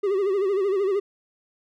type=tone with vibrato; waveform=triangle; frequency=392 Hz; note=G4; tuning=in tune; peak=-18 dBFS; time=0.03-1 s; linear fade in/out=10 ms; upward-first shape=sine; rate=13 Hz; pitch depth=94 cents each way; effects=none